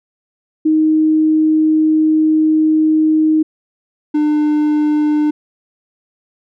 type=tone pair in turn; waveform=sine / triangle; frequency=312.3 / 300.5 Hz; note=D#4 / D4; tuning=+7 / +40 cents; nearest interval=minor second; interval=67 cents; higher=first; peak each=-9 dBFS; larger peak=neither; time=0.65-3.43 / 4.14-5.31 s; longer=first; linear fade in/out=10 ms; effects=none